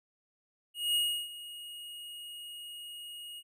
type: tone with ADSR envelope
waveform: square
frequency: 2875 Hz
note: F7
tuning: 50 cents sharp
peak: -26 dBFS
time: 0.74-3.43 s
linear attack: 210 ms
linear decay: 330 ms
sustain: -17 dB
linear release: 47 ms
effects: none